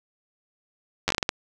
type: slowing click train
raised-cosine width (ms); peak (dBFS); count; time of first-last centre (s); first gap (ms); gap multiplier
0.2; -5; 8; 1.08-1.291; 10; 1.36
effects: none